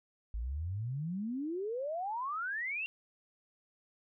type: exponential sweep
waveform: sine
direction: up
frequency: 51.91 to 2794 Hz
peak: -34 dBFS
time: 0.34-2.86 s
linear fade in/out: 0 ms
effects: none